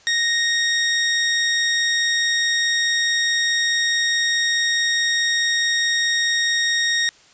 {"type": "tone", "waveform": "20% pulse", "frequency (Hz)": 1864.7, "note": "A#6", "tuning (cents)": 0, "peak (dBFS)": -12, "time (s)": [0.07, 7.09], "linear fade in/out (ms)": 0, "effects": ["white hiss -51 dBFS RMS until 7.33 s", "resampled to 16000 Hz"]}